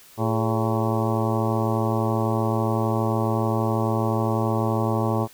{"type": "harmonic tone with a mistuned harmonic", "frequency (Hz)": 111.9, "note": "A2", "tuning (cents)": 30, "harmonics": [1, 2, 3, 4, 5, 6, 7, 8, 9, 10], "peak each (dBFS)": [-24, -27, -29, -30, -31, -32, -32, -33, -34, -34], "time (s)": [0.17, 5.28], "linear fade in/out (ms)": 50, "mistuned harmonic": 4, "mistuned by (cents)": -100, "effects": ["white hiss -50 dBFS RMS until 5.33 s"]}